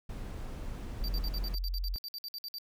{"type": "noise", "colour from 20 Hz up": "brown", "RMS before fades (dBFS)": -40, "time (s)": [0.09, 1.55], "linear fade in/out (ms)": 5}
{"type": "tone", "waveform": "sine", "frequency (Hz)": 43.79, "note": "F1", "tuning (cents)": 5, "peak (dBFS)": -31, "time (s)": [1.01, 1.96], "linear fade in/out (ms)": 0}
{"type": "tone bursts", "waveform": "square", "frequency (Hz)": 4656, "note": "D8", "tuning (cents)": -16, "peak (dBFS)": -38, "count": 16, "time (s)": [1.04, 2.584], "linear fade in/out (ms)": 0, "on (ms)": 44, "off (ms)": 56}
{"effects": []}